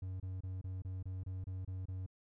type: tone bursts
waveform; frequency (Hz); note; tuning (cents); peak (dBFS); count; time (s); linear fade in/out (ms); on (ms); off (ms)
triangle; 93.3; F#2; +15; -37; 10; 0.02-2.063; 5; 180; 27
effects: none